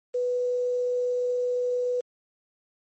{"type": "tone with quantisation", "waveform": "sine", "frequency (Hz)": 493.9, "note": "B4", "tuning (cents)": 0, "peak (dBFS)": -23, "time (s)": [0.14, 2.01], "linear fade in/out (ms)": 10, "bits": 8, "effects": ["MP3 32 kbps"]}